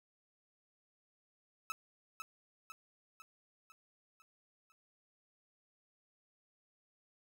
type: tone with echo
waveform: 30% pulse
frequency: 1301 Hz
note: E6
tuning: 23 cents flat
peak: -34 dBFS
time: 1.7-1.72 s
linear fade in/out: 0 ms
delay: 500 ms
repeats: 6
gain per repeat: -5 dB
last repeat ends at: 4.72 s
effects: none